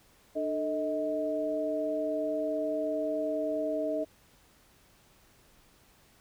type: tone cluster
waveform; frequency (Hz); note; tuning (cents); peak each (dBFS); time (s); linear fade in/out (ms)
sine; 299.6 / 442.5 / 630; D4 / A4 / D#5; +35 / +10 / +21; -34 / -37 / -30; 0.35-4.05; 20
effects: pink hiss -62 dBFS RMS until 6.2 s